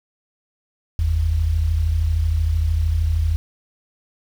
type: tone pair together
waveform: sine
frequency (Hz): 47.55 / 80.6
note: F#1 / E2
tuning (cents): +48 / -38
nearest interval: major sixth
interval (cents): 914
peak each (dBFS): -22 / -17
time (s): 0.99-3.36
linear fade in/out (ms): 0
effects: 7-bit